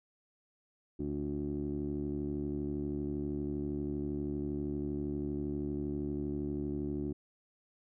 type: tone with low-pass filter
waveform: 15% pulse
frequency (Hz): 72.6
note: D2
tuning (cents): -19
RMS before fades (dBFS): -36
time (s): 0.99-7.13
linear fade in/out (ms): 10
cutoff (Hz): 340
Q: 5.9
effects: none